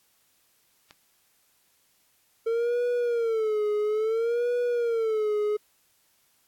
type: click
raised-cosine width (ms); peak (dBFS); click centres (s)
0.2; -28; 0.909
type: tone with vibrato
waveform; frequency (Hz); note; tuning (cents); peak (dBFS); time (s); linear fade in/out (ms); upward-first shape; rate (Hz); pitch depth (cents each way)
triangle; 451.5; A4; +45; -21; 2.46-5.57; 10; sine; 0.59; 130
effects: white hiss -66 dBFS RMS until 6.47 s + AAC 64 kbps